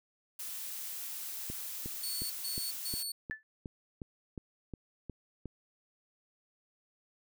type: noise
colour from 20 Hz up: blue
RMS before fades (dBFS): -41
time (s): 0.39-3.03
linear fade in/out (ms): 5
type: click train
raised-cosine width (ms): 3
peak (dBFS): -28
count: 12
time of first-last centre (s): 1.5-5.457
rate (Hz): 2.78
type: tone bursts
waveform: 20% pulse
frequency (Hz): 4435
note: C#8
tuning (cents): 0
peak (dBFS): -30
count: 3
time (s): 2.03-3.12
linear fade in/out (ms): 5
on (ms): 270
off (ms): 140
type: tone with exponential decay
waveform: sine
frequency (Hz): 1750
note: A6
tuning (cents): -10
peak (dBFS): -31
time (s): 3.31-3.43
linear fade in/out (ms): 0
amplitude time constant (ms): 25
effects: none